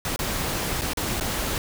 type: noise with dropouts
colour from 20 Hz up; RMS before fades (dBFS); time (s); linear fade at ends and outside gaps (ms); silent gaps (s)
pink; -27; 0.05-1.58; 1; 0.161-0.191 / 0.813-0.818 / 0.934-0.972 / 1.199-1.209
effects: none